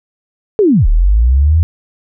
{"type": "linear two-way sweep", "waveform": "sine", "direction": "down then up", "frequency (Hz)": [445.7, 34.65, 84.9], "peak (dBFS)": -6, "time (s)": [0.59, 1.63], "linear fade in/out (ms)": 0, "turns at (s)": 0.87, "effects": []}